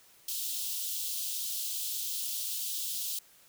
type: high-pass noise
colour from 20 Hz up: white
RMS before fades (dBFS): -35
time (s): 0.28-3.19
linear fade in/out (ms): 5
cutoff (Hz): 3000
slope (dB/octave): 48
effects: white hiss -60 dBFS RMS until 3.48 s